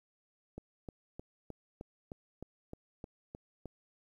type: click train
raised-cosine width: 2 ms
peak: -30 dBFS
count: 11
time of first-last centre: 0.58-3.657 s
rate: 3.25 Hz
effects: 11-bit